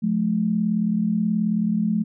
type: tone pair together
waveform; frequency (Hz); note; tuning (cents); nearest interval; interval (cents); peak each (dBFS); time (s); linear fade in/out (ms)
sine; 177.15 / 215.8; F3 / A3; +25 / -33; minor third; 342; -24 / -20; 0.02-2.04; 20
effects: none